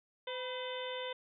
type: harmonic tone with a mistuned harmonic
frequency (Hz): 509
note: C5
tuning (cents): -48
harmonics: 1 / 2 / 3 / 4 / 5 / 6 / 7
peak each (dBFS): -40 / -45 / -50 / -48 / -53 / -47 / -46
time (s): 0.27-1.13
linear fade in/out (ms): 5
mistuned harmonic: 2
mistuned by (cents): -66
effects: none